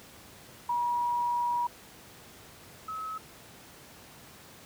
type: tone pair in turn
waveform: sine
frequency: 961 / 1287.2 Hz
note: B5 / E6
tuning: -48 / -42 cents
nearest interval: perfect fourth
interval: 506 cents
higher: second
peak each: -26 / -34 dBFS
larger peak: first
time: 0.69-1.67 / 2.88-3.18 s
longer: first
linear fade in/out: 5 ms
effects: pink hiss -51 dBFS RMS until 4.65 s + high-pass 80 Hz 12 dB/octave